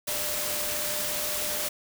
sine tone in noise, 598 Hz, D5, 31 cents sharp, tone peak -38 dBFS, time 0.07-1.69 s, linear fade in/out 10 ms, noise white, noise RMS -30 dBFS, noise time 0.07-1.69 s, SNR -11 dB, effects none

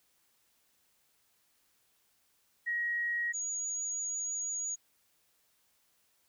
sine tone pair in turn, 1895 / 6753 Hz, A#6 / G#8, +28 / +28 cents, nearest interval octave + minor seventh, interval 2200 cents, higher second, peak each -30 / -33 dBFS, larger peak first, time 2.66-3.33 / 3.33-4.76 s, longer second, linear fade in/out 20 ms, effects white hiss -72 dBFS RMS until 6.28 s

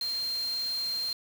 sine tone in noise, 4186 Hz, C8, in tune, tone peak -29 dBFS, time 0.01-1.13 s, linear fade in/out 2 ms, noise white, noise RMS -44 dBFS, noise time 0.01-1.13 s, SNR +12 dB, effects none

